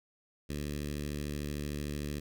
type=tone with notch filter; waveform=10% pulse; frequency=73.3 Hz; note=D2; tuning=3 cents flat; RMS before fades=-37 dBFS; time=0.49-2.2 s; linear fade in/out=10 ms; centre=920 Hz; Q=0.53; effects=none